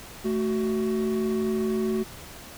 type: tone pair together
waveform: triangle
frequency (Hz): 220 / 373.6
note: A3 / F#4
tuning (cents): 0 / +17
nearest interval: major sixth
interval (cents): 917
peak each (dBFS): -24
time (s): 0.24-2.04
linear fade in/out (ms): 20
effects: pink hiss -43 dBFS RMS until 2.57 s